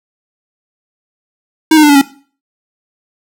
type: tone with pitch steps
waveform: square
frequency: 316.8 / 306.2 / 295.9 / 286 / 276.4 Hz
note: D#4 / D#4 / D4 / D4 / C#4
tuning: +31 / -28 / +13 / -46 / -5 cents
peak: -4 dBFS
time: 1.71-2.015 s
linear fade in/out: 5 ms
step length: 61 ms
effects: noise-tail reverb RT60 0.4 s tail -17 dB re dry